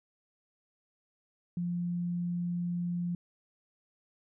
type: tone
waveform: sine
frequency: 174.61 Hz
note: F3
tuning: in tune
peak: -30 dBFS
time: 1.57-3.15 s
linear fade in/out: 2 ms
effects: none